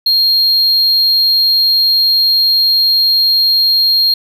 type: tone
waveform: triangle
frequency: 4230 Hz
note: C8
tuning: 18 cents sharp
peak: -7 dBFS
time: 0.06-4.14 s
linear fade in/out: 5 ms
effects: none